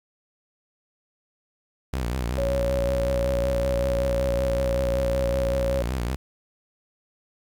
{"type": "tone with vibrato", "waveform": "sawtooth", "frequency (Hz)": 61.9, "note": "B1", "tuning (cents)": 5, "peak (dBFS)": -21, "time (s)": [1.93, 6.16], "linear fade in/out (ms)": 5, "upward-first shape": "sine", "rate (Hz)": 5.3, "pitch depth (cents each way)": 130}
{"type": "tone with pitch glide", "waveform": "sine", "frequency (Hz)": [554.4, 548.3], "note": ["C#5", "C#5"], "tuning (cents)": [0, -19], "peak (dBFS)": -23, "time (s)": [2.38, 5.82], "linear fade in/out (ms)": 0, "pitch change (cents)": -19, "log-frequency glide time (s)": [3.75, 4.88]}
{"effects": ["9-bit"]}